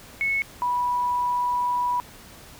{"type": "tone pair in turn", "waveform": "sine", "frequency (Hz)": [2200, 980], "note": ["C#7", "B5"], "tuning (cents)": [-14, -14], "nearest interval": "octave + major second", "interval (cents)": 1400, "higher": "first", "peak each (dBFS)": -21, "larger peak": "neither", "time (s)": [[0.21, 0.42], [0.62, 2]], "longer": "second", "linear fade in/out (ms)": 0, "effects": ["pink hiss -46 dBFS RMS until 2.59 s"]}